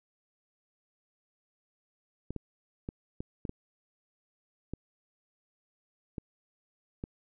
clicks, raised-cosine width 3 ms, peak -23 dBFS, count 9, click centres 2.306 / 2.363 / 2.889 / 3.205 / 3.452 / 3.494 / 4.736 / 6.182 / 7.039 s, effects none

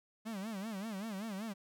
45% pulse tone with vibrato, 207.7 Hz, G#3, in tune, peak -39 dBFS, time 0.25-1.54 s, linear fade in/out 20 ms, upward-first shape sine, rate 5.2 Hz, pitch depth 170 cents each way, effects none

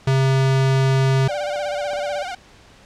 square tone, 133.7 Hz, C3, 38 cents sharp, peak -15 dBFS, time 0.07-1.28 s, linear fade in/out 5 ms
clicks, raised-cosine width 1 ms, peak -28 / -27 / -23 / -29 dBFS, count 4, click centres 0.767 / 1.56 / 1.933 / 1.989 s
sawtooth tone with vibrato, 750 Hz, F#5, 23 cents sharp, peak -23 dBFS, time 1.28-2.35 s, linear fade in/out 5 ms, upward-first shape sine, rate 16 Hz, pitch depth 110 cents each way
sine tone with pitch glide, 587.3 to 583.9 Hz, D5 to D5, 0 to -10 cents, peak -23 dBFS, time 1.29-2.23 s, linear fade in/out 5 ms, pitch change -10 cents, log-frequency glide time 1.64-1.74 s
effects pink hiss -48 dBFS RMS until 2.85 s + low-pass 6000 Hz 12 dB/octave

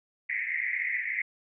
pink band-pass noise, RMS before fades -31 dBFS, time 0.29-1.22 s, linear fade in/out 5 ms, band 1900 to 2200 Hz, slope 96 dB/octave, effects none

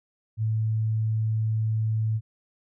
sine tone, 110 Hz, A2, in tune, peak -22 dBFS, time 0.37-2.21 s, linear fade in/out 50 ms, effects none

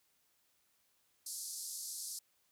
white band-pass noise, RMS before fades -44 dBFS, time 1.26-2.19 s, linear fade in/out 5 ms, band 4400 to 12000 Hz, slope 48 dB/octave, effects white hiss -75 dBFS RMS until 2.51 s

